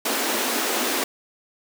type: high-pass noise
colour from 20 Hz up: pink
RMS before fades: -24 dBFS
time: 0.05-1.04 s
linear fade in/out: 5 ms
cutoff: 220 Hz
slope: 96 dB/octave
effects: none